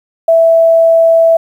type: tone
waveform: sine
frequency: 659.3 Hz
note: E5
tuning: in tune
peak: -4 dBFS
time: 0.28-1.37 s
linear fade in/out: 5 ms
effects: 7-bit